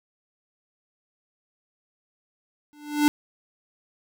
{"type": "tone with exponential growth", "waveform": "square", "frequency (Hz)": 295.6, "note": "D4", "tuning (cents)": 11, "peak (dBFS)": -14, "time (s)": [2.73, 3.08], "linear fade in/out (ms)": 0, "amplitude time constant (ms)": 76, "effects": []}